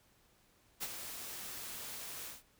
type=noise with ADSR envelope; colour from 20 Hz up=white; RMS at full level=-37 dBFS; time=0.8-2.43 s; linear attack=30 ms; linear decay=41 ms; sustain=-8 dB; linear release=170 ms; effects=pink hiss -69 dBFS RMS until 2.59 s